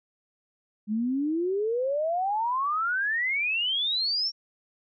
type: exponential sweep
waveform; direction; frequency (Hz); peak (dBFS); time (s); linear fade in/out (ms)
sine; up; 205.1 to 5588; -24; 0.87-4.32; 50
effects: none